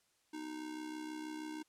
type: tone with amplitude modulation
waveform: square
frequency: 309.1 Hz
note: D#4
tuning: 11 cents flat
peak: -40 dBFS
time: 0.33-1.63 s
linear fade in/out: 10 ms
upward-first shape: sine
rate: 66.3 Hz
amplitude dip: 60%
effects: white hiss -75 dBFS RMS until 1.68 s + low-pass 10000 Hz 12 dB/octave